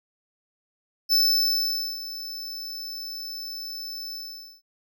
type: tone with ADSR envelope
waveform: square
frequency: 5274 Hz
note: E8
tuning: in tune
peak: -17 dBFS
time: 1.09-4.62 s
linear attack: 37 ms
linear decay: 850 ms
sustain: -16 dB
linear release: 480 ms
effects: none